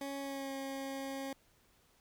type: tone with pitch glide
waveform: 20% pulse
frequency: 277.2 to 271.2 Hz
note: C#4 to C#4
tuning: 0 to -38 cents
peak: -34 dBFS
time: 0.01-1.33 s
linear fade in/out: 2 ms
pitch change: -38 cents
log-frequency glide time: 0.2-0.52 s
effects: pink hiss -69 dBFS RMS until 2 s